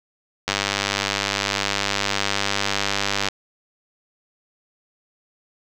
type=click train; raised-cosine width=0.2 ms; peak=-3 dBFS; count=281; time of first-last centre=0.48-3.286 s; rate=99.8 Hz; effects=none